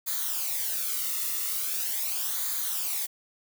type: noise with flanger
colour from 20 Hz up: blue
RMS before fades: -30 dBFS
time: 0.06-3.07 s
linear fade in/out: 20 ms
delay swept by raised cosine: 0.36 to 1.29 ms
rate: 0.41 Hz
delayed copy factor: -0.65
effects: none